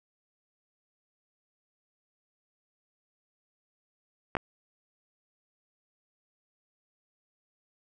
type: clicks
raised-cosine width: 0.5 ms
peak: -14 dBFS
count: 2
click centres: 4.352 / 4.368 s
effects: none